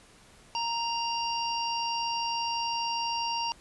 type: harmonic tone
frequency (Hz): 932.3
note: A#5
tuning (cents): 0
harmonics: 1 / 3 / 5 / 6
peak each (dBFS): -30 / -35 / -37 / -38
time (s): 0.55-3.52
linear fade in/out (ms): 0
effects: pink hiss -56 dBFS RMS until 3.6 s + resampled to 24000 Hz